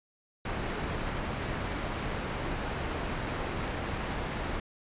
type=low-pass noise; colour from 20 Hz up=pink; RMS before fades=-34 dBFS; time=0.45-4.6 s; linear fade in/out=5 ms; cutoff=2400 Hz; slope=12 dB/octave; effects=resampled to 8000 Hz